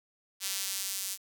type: tone with high-pass filter sweep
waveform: sawtooth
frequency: 194.3 Hz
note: G3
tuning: 15 cents flat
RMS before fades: -35 dBFS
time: 0.4-1.18 s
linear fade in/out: 50 ms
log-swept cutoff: 4300 to 6600 Hz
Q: 0.73
effects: 9-bit